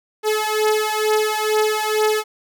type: beating tone pair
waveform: sawtooth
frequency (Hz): 428.4 / 430.6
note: A4 / A4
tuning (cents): -46 / -37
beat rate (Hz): 2.2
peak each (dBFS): -16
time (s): 0.23-2.24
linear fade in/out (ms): 50
effects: none